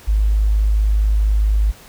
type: tone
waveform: sine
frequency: 52.3 Hz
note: G#1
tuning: 13 cents sharp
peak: -12 dBFS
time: 0.07-1.72 s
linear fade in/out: 20 ms
effects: pink hiss -43 dBFS RMS until 1.88 s